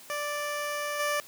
15% pulse tone with level steps, 587.3 Hz, D5, in tune, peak -24 / -20 dBFS, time 0.1-1.2 s, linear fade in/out 0 ms, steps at 0.99 s, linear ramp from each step 10 ms, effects white hiss -50 dBFS RMS until 1.27 s + high-pass 100 Hz 12 dB/octave

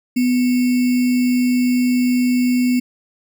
sine tone with sample-and-hold, 248.7 Hz, B3, 12 cents sharp, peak -13 dBFS, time 0.16-2.8 s, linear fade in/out 10 ms, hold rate 2450 Hz, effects none

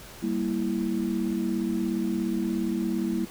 sine chord, E diminished, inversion first, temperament equal, 196 / 233.1 / 329.6 Hz, G3 / Bb3 / E4, 0 / 0 / 0 cents, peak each -29 dBFS, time 0.22-3.26 s, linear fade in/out 20 ms, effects pink hiss -45 dBFS RMS until 3.3 s

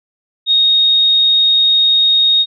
sine tone, 3729 Hz, A#7, in tune, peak -8 dBFS, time 0.46-2.46 s, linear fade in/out 50 ms, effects none

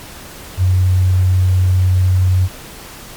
sine tone, 92.2 Hz, F#2, 6 cents flat, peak -9 dBFS, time 0.57-2.49 s, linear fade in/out 50 ms, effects pink hiss -34 dBFS RMS until 3.16 s + MP3 96 kbps

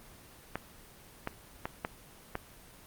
clicks, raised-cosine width 0.5 ms, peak -17 dBFS, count 5, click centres 0.556 / 1.274 / 1.655 / 1.849 / 2.354 s, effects pink hiss -54 dBFS RMS until 2.86 s + Opus 24 kbps

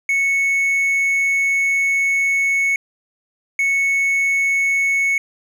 triangle tone pair in turn, 2209 / 2209 Hz, C#7 / C#7, -7 / -7 cents, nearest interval unison, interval 0 cents, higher neither, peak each -13 dBFS, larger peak neither, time 0.09-2.76 / 3.59-5.18 s, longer first, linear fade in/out 2 ms, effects none

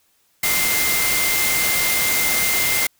sine tone in noise, 2093 Hz, C7, in tune, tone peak -22 dBFS, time 0.43-2.87 s, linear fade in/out 5 ms, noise white, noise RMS -20 dBFS, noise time 0.43-2.87 s, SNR -5 dB, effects white hiss -62 dBFS RMS until 2.99 s

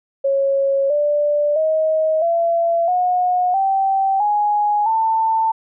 sine tone with pitch steps, 549 / 588.4 / 630.6 / 675.9 / 724.4 / 776.4 / 832.1 / 891.9 Hz, C#5 / D5 / D#5 / E5 / F#5 / G5 / G#5 / A5, -17 / +3 / +23 / +43 / -37 / -17 / +3 / +23 cents, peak -14 dBFS, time 0.24-5.52 s, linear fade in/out 10 ms, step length 660 ms, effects none

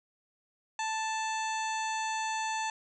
harmonic tone, 880 Hz, A5, in tune, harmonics 1 / 2 / 3 / 4 / 5 / 7 / 8 / 9, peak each -32 / -39 / -40 / -45 / -46 / -44 / -46 / -51 dBFS, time 0.79-2.7 s, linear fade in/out 2 ms, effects none

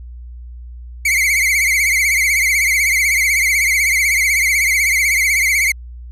45% pulse tone with vibrato, 2169 Hz, C#7, 38 cents flat, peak -12 dBFS, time 1.05-5.72 s, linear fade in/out 5 ms, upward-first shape triangle, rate 16 Hz, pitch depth 130 cents each way, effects added 60 Hz sine -30 dBFS peak until 6.11 s + resampled to 32000 Hz

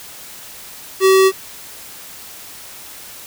square tone, 381.9 Hz, G4, 45 cents flat, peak -9 dBFS, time 1-1.32 s, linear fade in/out 50 ms, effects white hiss -36 dBFS RMS until 3.26 s

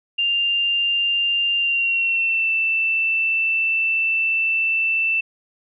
sine tone with pitch glide, 2794 to 2663 Hz, F7 to E7, 0 to +17 cents, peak -17 dBFS, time 0.18-5.21 s, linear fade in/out 10 ms, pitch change -83 cents, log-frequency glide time 1.57-2.51 s, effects none

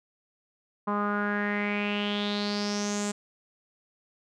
sawtooth tone with low-pass filter sweep, 205.7 Hz, G#3, 16 cents flat, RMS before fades -29 dBFS, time 0.87-3.12 s, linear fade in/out 10 ms, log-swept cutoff 1100 to 7700 Hz, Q 5.9, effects none

